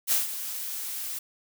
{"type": "noise with ADSR envelope", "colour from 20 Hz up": "blue", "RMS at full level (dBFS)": -22, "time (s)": [0.07, 1.19], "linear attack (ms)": 46, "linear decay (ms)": 150, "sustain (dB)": -12, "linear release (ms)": 6, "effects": []}